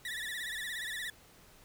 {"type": "tone with vibrato", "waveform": "30% pulse", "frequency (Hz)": 1835, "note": "A#6", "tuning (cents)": -28, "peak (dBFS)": -34, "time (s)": [0.05, 1.1], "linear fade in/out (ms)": 2, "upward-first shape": "sine", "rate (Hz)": 17, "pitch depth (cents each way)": 120, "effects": ["pink hiss -59 dBFS RMS until 1.64 s"]}